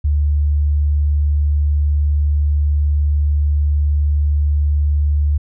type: tone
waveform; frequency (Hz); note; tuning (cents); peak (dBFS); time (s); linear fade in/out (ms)
sine; 73.42; D2; 0; -12; 0.04-5.38; 10
effects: none